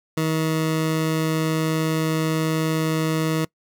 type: tone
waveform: 20% pulse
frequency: 158.9 Hz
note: D#3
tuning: 37 cents sharp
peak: -15 dBFS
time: 0.17-3.45 s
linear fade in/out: 5 ms
effects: noise-tail reverb RT60 0.1 s tail -23 dB re dry